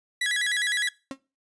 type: tone with vibrato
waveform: 30% pulse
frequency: 1811 Hz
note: A6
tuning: 49 cents sharp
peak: -21 dBFS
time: 0.21-0.89 s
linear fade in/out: 5 ms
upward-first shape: square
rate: 9.8 Hz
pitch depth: 140 cents each way
type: tone with exponential decay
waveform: 35% pulse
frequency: 269.5 Hz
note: C#4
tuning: 49 cents flat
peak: -26 dBFS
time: 1.11-1.19 s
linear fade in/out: 1 ms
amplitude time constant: 16 ms
effects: noise-tail reverb RT60 0.3 s tail -21 dB re dry + resampled to 22050 Hz